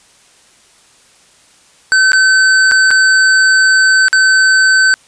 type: tone with dropouts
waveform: square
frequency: 1532 Hz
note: G6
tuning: 40 cents flat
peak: -7 dBFS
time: 1.92-4.94 s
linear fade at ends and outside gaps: 0 ms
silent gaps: 2.119-2.132 / 2.713-2.719 / 2.906-2.912 / 4.083-4.129 s
effects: white hiss -47 dBFS RMS until 5.07 s + resampled to 22050 Hz